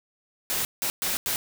white noise bursts at uneven times, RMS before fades -27 dBFS, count 4, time 0.5-0.65 / 0.82-0.9 / 1.02-1.17 / 1.26-1.36 s, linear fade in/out 0 ms, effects none

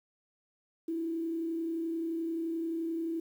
sine tone with frequency modulation, 329.6 Hz, E4, in tune, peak -31 dBFS, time 0.88-3.2 s, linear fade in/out 5 ms, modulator 31.5 Hz, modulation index 0.3, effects 10-bit

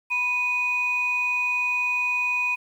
sine tone pair together, 983 / 2483 Hz, B5 / D#7, -8 / -4 cents, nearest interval octave + major third, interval 1604 cents, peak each -29 / -21 dBFS, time 0.1-2.56 s, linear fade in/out 20 ms, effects tanh soft clip ceiling -16 dBFS + 9-bit

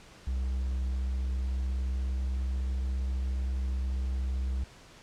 triangle tone with pitch glide, 64.4 to 64.81 Hz, C2 to C2, -27 to -16 cents, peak -26 dBFS, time 0.27-4.64 s, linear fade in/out 5 ms, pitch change +11 cents, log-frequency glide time 1-2.74 s, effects pink hiss -53 dBFS RMS until 5.02 s + low-pass 7000 Hz 12 dB/octave

